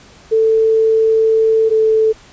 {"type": "tone pair in turn", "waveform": "sine", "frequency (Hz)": [443.7, 439.4], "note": ["A4", "A4"], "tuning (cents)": [14, -2], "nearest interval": "unison", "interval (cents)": 16, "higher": "first", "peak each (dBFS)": -9, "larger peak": "neither", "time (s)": [[0.31, 1.7], [1.7, 2.13]], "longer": "first", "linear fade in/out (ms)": 20, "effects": ["pink hiss -43 dBFS RMS until 2.32 s", "resampled to 16000 Hz"]}